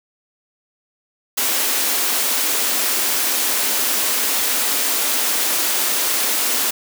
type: high-pass noise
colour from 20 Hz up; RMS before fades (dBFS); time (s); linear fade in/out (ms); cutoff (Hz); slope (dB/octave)
white; -19; 1.37-6.71; 10; 220; 96
effects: none